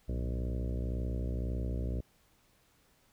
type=harmonic tone with a mistuned harmonic; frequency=61.9 Hz; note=B1; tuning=5 cents sharp; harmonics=1 / 2 / 3 / 4 / 5 / 6 / 7 / 8 / 9 / 10; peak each=-33 / -39 / -43 / -45 / -47 / -49 / -50 / -51 / -52 / -53 dBFS; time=0.08-2.01 s; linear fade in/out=10 ms; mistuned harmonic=2; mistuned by=-120 cents; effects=pink hiss -68 dBFS RMS until 3.12 s